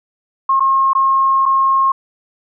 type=tone with dropouts; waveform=sine; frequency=1076 Hz; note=C6; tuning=48 cents sharp; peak=-10 dBFS; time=0.49-1.92 s; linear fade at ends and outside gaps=5 ms; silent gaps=0.597-0.604 / 0.933-0.95 / 1.456-1.46 s; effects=none